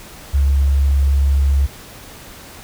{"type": "tone", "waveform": "sine", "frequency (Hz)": 69.3, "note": "C#2", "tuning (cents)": 0, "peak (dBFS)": -11, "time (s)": [0.33, 1.67], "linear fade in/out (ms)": 20, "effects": ["pink hiss -38 dBFS RMS until 2.63 s"]}